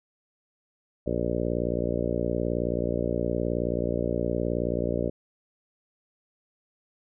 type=harmonic tone; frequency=59 Hz; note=A#1; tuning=22 cents sharp; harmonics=1 / 2 / 3 / 4 / 5 / 6 / 7 / 8 / 9 / 10; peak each=-34 / -34 / -34 / -34 / -34 / -34 / -34 / -34 / -34 / -34 dBFS; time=1.06-5.1 s; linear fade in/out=10 ms; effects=none